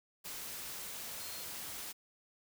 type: tone in noise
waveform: sine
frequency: 4228 Hz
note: C8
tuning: 17 cents sharp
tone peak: -51 dBFS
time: 1.19-1.45 s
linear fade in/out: 20 ms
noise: white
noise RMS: -44 dBFS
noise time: 0.24-1.93 s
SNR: -10 dB
effects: none